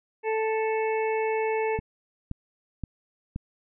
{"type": "harmonic tone", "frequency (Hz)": 440, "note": "A4", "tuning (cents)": 0, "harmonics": [1, 2, 4, 5, 6], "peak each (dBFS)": [-25, -30, -39, -36, -39], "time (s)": [0.23, 1.8], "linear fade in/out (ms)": 50}
{"type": "click train", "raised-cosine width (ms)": 5, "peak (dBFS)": -19, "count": 4, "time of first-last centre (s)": [1.79, 3.361], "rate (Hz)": 1.91}
{"effects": []}